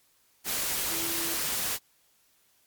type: tone in noise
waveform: sine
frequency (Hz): 333.5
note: E4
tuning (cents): +20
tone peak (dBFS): -38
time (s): 0.88-1.38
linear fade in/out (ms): 50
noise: white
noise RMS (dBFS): -30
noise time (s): 0.44-1.79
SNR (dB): -11
effects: white hiss -66 dBFS RMS until 2.66 s + MP3 96 kbps

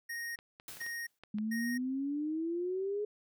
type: tone bursts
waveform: square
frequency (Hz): 1864.7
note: A#6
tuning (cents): 0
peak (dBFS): -38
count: 3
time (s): 0.09-1.78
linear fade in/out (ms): 10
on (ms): 270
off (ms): 440
type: clicks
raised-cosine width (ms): 0.3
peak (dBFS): -34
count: 7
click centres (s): 0.389 / 0.599 / 0.77 / 0.815 / 0.864 / 1.236 / 1.385
type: noise with exponential decay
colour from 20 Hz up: white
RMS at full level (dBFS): -44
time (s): 0.68-1.19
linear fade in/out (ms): 2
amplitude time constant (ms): 110
type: exponential sweep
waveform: sine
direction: up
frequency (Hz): 207.9 to 422.6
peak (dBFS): -32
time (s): 1.34-3.05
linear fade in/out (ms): 5
effects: none

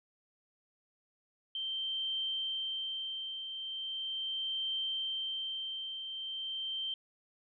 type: tone with tremolo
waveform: sine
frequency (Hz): 3131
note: G7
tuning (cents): -3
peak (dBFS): -32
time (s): 1.55-6.94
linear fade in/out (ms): 2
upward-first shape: triangle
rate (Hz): 0.39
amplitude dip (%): 55
effects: none

